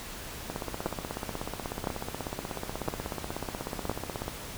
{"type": "two click trains", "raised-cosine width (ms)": 1, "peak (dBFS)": [-19, -14], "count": [63, 4], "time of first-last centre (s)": [[0.5, 4.28], [0.86, 3.896]], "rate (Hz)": [16.4, 0.988], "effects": ["pink hiss -41 dBFS RMS until 4.57 s"]}